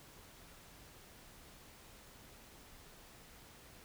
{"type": "silence", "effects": ["pink hiss -58 dBFS RMS until 3.84 s"]}